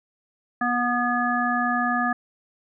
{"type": "harmonic tone with a mistuned harmonic", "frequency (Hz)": 242.8, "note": "B3", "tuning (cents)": -29, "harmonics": [1, 3, 5, 7], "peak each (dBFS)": [-26, -26, -26, -26], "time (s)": [0.61, 2.13], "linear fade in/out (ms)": 5, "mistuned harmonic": 5, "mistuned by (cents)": 17, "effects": []}